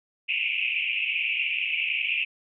white band-pass noise, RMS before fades -27 dBFS, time 0.28-2.25 s, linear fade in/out 20 ms, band 2300 to 2800 Hz, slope 96 dB/octave, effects none

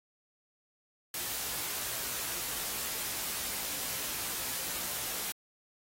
white noise with comb filter, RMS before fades -36 dBFS, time 1.14-5.32 s, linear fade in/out 2 ms, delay 17 ms, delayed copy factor +0.6, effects AAC 48 kbps

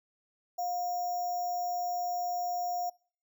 sine tone with sample-and-hold, 712 Hz, F5, 33 cents sharp, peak -30 dBFS, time 0.58-2.9 s, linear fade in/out 10 ms, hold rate 6300 Hz, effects noise-tail reverb RT60 0.5 s tail -26 dB re dry

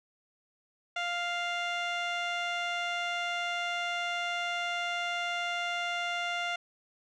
15% pulse tone with low-pass filter, 698.5 Hz, F5, in tune, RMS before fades -33 dBFS, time 0.96-6.56 s, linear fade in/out 5 ms, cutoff 4000 Hz, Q 1.4, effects none

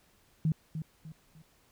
sine tone with echo, 157.7 Hz, D#3, 24 cents sharp, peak -24 dBFS, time 0.45-0.52 s, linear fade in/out 2 ms, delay 300 ms, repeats 3, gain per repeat -9 dB, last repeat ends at 1.42 s, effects pink hiss -66 dBFS RMS until 1.71 s

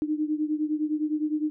sine beating tone pair, 302.1 / 311.9 Hz, D4 / D#4, +49 / +4 cents, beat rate 9.8 Hz, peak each -26 / -29 dBFS, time 0.02-1.5 s, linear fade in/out 0 ms, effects none

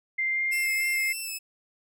sine tone with pitch glide, 2093 to 2110 Hz, C7 to C7, 0 to +14 cents, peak -24 dBFS, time 0.18-1.13 s, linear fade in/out 10 ms, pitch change +14 cents, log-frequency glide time 0.29-0.41 s
10% pulse tone with vibrato, 2637 Hz, E7, in tune, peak -24 dBFS, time 0.51-1.39 s, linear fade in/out 20 ms, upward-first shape sine, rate 3.3 Hz, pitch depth 29 cents each way
effects none

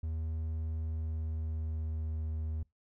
triangle tone with pitch glide, 79.7 to 78.6 Hz, D#2 to D#2, +42 to +18 cents, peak -31 dBFS, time 0.03-2.63 s, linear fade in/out 5 ms, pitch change -24 cents, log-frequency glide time 0.79-2.35 s, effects noise-tail reverb RT60 0.2 s tail -25 dB re dry

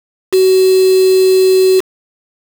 sine tone with quantisation, 375.8 Hz, F#4, 27 cents sharp, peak -6 dBFS, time 0.32-1.81 s, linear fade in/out 20 ms, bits 3, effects none

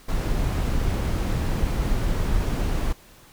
brown noise, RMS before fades -23 dBFS, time 0.08-2.93 s, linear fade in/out 10 ms, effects pink hiss -51 dBFS RMS until 3.32 s

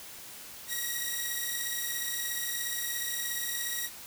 5% pulse beating tone pair, 1900 / 1917 Hz, A#6 / A#6, +33 / +48 cents, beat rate 17 Hz, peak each -24 dBFS, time 0.67-3.9 s, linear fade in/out 50 ms, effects white hiss -46 dBFS RMS until 4.06 s

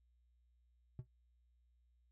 triangle tone with exponential decay, 124.4 Hz, B2, 13 cents sharp, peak -37 dBFS, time 0.99-1.07 s, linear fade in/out 0 ms, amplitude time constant 16 ms, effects added 60 Hz sine -70 dBFS peak until 2.11 s

